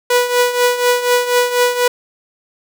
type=tone with tremolo; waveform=sawtooth; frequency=490.5 Hz; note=B4; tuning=12 cents flat; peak=-5 dBFS; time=0.1-1.88 s; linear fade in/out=5 ms; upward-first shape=triangle; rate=4.1 Hz; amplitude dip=75%; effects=none